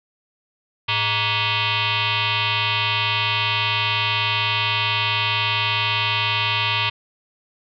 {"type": "tone with frequency modulation", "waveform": "sine", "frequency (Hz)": 107.8, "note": "A2", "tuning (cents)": -35, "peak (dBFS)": -18, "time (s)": [0.88, 6.9], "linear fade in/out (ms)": 10, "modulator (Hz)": 522, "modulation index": 6.8, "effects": []}